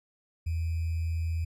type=tone with sample-and-hold; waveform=sine; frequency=82.41 Hz; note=E2; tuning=in tune; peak=-27 dBFS; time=0.46-1.45 s; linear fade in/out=10 ms; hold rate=2450 Hz; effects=resampled to 32000 Hz